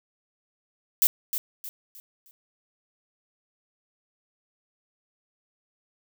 violet noise with echo, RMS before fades -19 dBFS, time 1.02-1.07 s, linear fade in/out 0 ms, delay 310 ms, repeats 4, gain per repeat -9 dB, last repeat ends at 2.31 s, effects none

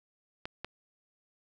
clicks, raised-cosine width 0.3 ms, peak -21 dBFS, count 2, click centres 0.455 / 0.646 s, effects none

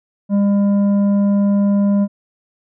triangle tone with tanh clipping, 201.3 Hz, G3, 46 cents sharp, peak -13 dBFS, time 0.29-2.08 s, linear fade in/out 50 ms, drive 12 dB, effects none

